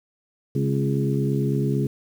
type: harmonic tone with a mistuned harmonic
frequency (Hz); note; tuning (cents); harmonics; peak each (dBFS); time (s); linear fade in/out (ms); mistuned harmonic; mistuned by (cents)
69; C#2; -7; 2 / 3 / 4 / 5 / 6; -22 / -27 / -29 / -30 / -29; 0.55-1.87; 5; 4; -32
effects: 8-bit